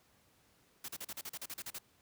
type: noise bursts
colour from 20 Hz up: white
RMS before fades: -43 dBFS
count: 12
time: 0.84-1.786 s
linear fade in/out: 5 ms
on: 44 ms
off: 38 ms
effects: pink hiss -69 dBFS RMS until 2.01 s + high-pass 60 Hz 12 dB/octave